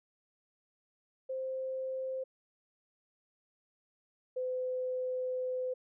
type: tone pair in turn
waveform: sine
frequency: 523.3 / 508.7 Hz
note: C5 / C5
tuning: 0 / -49 cents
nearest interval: unison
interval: 49 cents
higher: first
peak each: -34 / -32 dBFS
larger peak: second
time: 1.29-2.24 / 4.36-5.74 s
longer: second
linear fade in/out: 10 ms
effects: none

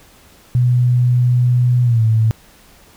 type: tone with pitch glide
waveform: sine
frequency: 123.47 to 111.28 Hz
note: B2 to A2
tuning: 0 to +20 cents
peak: -10 dBFS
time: 0.55-2.31 s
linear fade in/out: 0 ms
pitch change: -180 cents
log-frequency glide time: 1.83-2.03 s
effects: pink hiss -47 dBFS RMS until 2.96 s

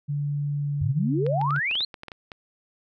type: tone with pitch glide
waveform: sine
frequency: 144.6 to 142.61 Hz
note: D3 to C#3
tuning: -27 to +49 cents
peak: -24 dBFS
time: 0.08-1.6 s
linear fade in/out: 20 ms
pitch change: -24 cents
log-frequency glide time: 0.54-1.06 s
type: exponential sweep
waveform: sine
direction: up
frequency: 87.31 to 4321 Hz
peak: -23 dBFS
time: 0.81-1.85 s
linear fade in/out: 5 ms
type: clicks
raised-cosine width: 0.3 ms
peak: -22 dBFS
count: 12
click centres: 1.265 / 1.414 / 1.507 / 1.562 / 1.712 / 1.754 / 1.807 / 1.942 / 2.034 / 2.083 / 2.118 / 2.318 s
effects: none

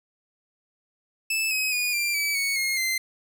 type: tone with pitch steps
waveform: sawtooth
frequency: 2625 / 2539 / 2455 / 2374 / 2296 / 2220 / 2147 / 2076 Hz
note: E7 / D#7 / D#7 / D7 / D7 / C#7 / C7 / C7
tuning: -8 / +34 / -24 / +18 / -40 / +2 / +44 / -14 cents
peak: -20 dBFS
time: 1.3-2.98 s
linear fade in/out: 5 ms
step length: 210 ms
effects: none

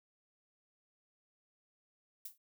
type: noise with exponential decay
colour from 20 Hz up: violet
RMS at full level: -40 dBFS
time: 2.25-2.38 s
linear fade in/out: 5 ms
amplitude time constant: 27 ms
effects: none

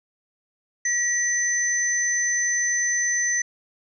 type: tone pair together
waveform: sine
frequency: 1919 / 6092 Hz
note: A#6 / F#8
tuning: +50 / +50 cents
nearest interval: octave + minor sixth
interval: 2000 cents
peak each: -23 dBFS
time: 0.85-3.42 s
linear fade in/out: 5 ms
effects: none

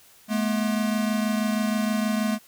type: tone pair together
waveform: square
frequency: 213.6 / 239.9 Hz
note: G#3 / A#3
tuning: +49 / +50 cents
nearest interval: major second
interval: 201 cents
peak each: -24 / -29 dBFS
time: 0.28-2.39 s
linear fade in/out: 50 ms
effects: white hiss -54 dBFS RMS until 2.47 s

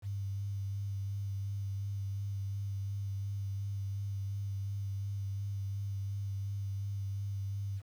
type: tone with vibrato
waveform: sine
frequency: 99.1 Hz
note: G2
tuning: 19 cents sharp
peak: -34 dBFS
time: 0.02-7.82 s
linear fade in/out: 50 ms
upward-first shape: sine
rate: 2.8 Hz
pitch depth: 18 cents each way
effects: 10-bit

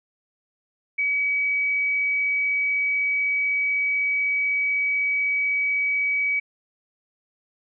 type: tone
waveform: sine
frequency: 2274 Hz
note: C#7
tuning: 44 cents sharp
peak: -20 dBFS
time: 0.98-6.4 s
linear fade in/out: 10 ms
effects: none

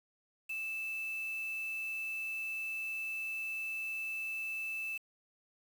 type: tone with quantisation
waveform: sine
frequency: 2637 Hz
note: E7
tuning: in tune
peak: -36 dBFS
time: 0.49-4.98 s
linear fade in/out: 10 ms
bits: 8
effects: none

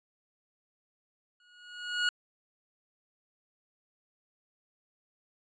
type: tone with exponential growth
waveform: 25% pulse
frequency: 1449 Hz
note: F#6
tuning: 37 cents flat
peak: -20 dBFS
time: 1.4-2.09 s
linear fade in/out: 2 ms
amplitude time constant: 150 ms
effects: resampled to 16000 Hz

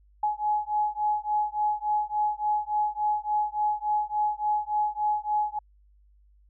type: beating tone pair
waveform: sine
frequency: 841 / 844.5 Hz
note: G#5 / G#5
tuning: +22 / +29 cents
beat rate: 3.5 Hz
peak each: -27 dBFS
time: 0.23-5.59 s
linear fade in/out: 5 ms
effects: added 50 Hz sine -56 dBFS peak until 6.49 s

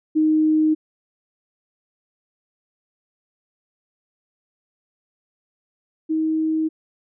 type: tone pair in turn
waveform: sine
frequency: 311.1 / 316.2 Hz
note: D#4 / D#4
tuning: 0 / +28 cents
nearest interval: unison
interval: 28 cents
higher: second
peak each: -14 / -18 dBFS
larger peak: first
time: 0.15-0.75 / 6.09-6.69 s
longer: neither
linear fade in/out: 20 ms
effects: none

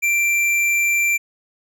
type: tone with hard clipping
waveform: sine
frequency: 2356 Hz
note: D7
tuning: 5 cents sharp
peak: -17 dBFS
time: 0.02-1.18 s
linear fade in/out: 20 ms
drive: 11 dB
effects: none

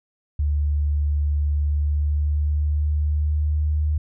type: tone with pitch glide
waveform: sine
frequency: 73.4 to 75.81 Hz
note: D2 to D#2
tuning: 0 to -44 cents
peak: -18 dBFS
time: 0.39-3.98 s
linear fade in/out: 5 ms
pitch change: +56 cents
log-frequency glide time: 1.6-3.86 s
effects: none

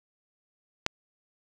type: click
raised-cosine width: 0.2 ms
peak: -7 dBFS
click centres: 0.864 s
effects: none

